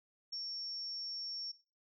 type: tone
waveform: sine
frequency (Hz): 5480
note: F8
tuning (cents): -34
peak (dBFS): -39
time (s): 0.32-1.52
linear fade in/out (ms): 10
effects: noise-tail reverb RT60 0.4 s tail -21 dB re dry